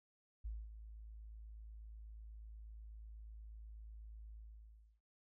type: tone with ADSR envelope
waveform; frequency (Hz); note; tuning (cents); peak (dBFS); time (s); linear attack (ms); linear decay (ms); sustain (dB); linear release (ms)
sine; 54.1; A1; -29; -40; 0.44-5.01; 15; 230; -10; 660
effects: none